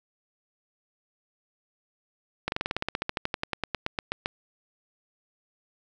slowing click train, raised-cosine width 0.3 ms, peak -11 dBFS, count 23, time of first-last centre 2.48-4.259 s, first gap 41 ms, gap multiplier 1.06, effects none

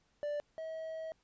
triangle tone pair in turn, 587.3 / 641.6 Hz, D5 / E5, 0 / -47 cents, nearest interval major second, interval 153 cents, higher second, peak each -32 / -37 dBFS, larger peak first, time 0.23-0.4 / 0.58-1.12 s, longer second, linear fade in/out 0 ms, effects pink hiss -74 dBFS RMS until 1.23 s + resampled to 16000 Hz

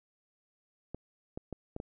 clicks, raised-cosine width 2 ms, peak -25 dBFS, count 5, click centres 0.946 / 1.375 / 1.527 / 1.764 / 1.801 s, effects none

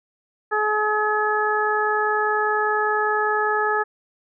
harmonic tone, 425 Hz, G#4, 40 cents sharp, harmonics 1 / 2 / 3 / 4, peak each -24 / -24 / -24 / -24 dBFS, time 0.51-3.84 s, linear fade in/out 20 ms, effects none

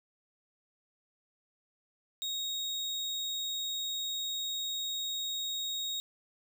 35% pulse tone, 3760 Hz, A#7, 14 cents sharp, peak -31 dBFS, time 2.22-6 s, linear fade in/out 0 ms, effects none

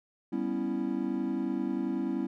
triangle chord, C# half-diminished seventh, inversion second, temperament equal, 196 / 246.9 / 277.2 / 329.6 Hz, G3 / B3 / C#4 / E4, 0 / 0 / 0 / 0 cents, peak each -34 / -32 / -32 / -32 dBFS, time 0.32-2.27 s, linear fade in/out 10 ms, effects none

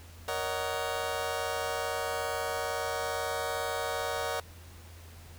25% pulse chord, D# minor seventh, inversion second, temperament just, 466.7 / 560 / 622.3 / 746.7 Hz, A#4 / C#5 / D#5 / F#5, +2 / +18 / 0 / +16 cents, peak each -33 dBFS, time 0.28-4.4 s, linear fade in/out 2 ms, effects added 84 Hz sine -48 dBFS peak until 5.38 s + pink hiss -54 dBFS RMS until 5.38 s

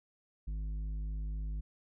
sine tone with tanh clipping, 51.91 Hz, G#1, in tune, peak -36 dBFS, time 0.47-1.61 s, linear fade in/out 10 ms, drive 8 dB, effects none

